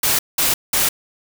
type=noise bursts; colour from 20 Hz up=white; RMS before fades=-17 dBFS; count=3; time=0.03-0.89 s; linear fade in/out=5 ms; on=160 ms; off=190 ms; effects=none